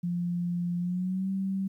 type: tone with pitch glide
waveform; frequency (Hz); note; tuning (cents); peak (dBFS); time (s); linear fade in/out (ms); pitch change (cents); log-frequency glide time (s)
sine; 174.61 to 192.63; F3 to G3; 0 to -30; -27; 0.03-1.68; 10; +170; 0.78-1.3
effects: 11-bit